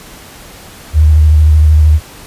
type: tone with vibrato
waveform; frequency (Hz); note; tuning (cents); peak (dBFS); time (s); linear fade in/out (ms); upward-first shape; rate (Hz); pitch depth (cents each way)
sine; 76.8; D#2; -22; -3; 0.93-2; 50; sine; 13; 37
effects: pink hiss -34 dBFS RMS until 2.26 s + resampled to 32000 Hz